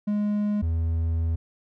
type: tone pair in turn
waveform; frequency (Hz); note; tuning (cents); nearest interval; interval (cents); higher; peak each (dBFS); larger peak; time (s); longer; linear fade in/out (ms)
triangle; 207.7 / 82.12; G#3 / E2; 0 / -6; octave + major third; 1606; first; -20; neither; 0.07-0.62 / 0.62-1.36; second; 10
effects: none